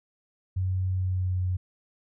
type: tone with pitch glide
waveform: sine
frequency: 93.1 to 91.45 Hz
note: F#2 to F#2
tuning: +11 to -20 cents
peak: -24 dBFS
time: 0.56-1.57 s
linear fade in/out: 10 ms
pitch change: -31 cents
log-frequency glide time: 0.91-1.41 s
effects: none